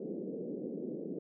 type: band-pass noise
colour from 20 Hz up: white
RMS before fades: -40 dBFS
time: 0-1.19 s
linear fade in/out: 5 ms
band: 170 to 480 Hz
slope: 48 dB/octave
effects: none